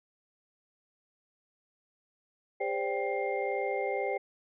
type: tone cluster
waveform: sine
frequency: 400.6 / 514 / 576 / 784 / 2113 Hz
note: G4 / C5 / D5 / G5 / C7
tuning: +38 / -31 / -34 / 0 / +16 cents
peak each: -34 / -34 / -36 / -35 / -38 dBFS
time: 2.6-4.18 s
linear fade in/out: 10 ms
effects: tanh soft clip ceiling -17 dBFS